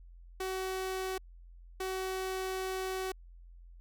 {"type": "tone bursts at uneven times", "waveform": "sawtooth", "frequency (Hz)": 376.8, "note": "F#4", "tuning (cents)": 32, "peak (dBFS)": -30, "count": 2, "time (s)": [[0.4, 1.18], [1.8, 3.12]], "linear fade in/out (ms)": 5, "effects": ["added 43 Hz sine -50 dBFS peak until 3.8 s"]}